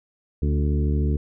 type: harmonic tone with a mistuned harmonic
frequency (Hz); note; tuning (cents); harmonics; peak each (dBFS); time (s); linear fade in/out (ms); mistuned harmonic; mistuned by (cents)
73.42; D2; 0; 1 / 2 / 3 / 4 / 5 / 6; -20 / -26 / -30 / -32 / -34 / -36; 0.42-1.17; 5; 4; -24
effects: none